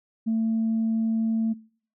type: tone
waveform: sine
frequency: 224 Hz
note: A3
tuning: 31 cents sharp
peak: -20 dBFS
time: 0.26-1.54 s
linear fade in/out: 20 ms
effects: noise-tail reverb RT60 0.5 s tail -23 dB re dry + tanh soft clip ceiling -18 dBFS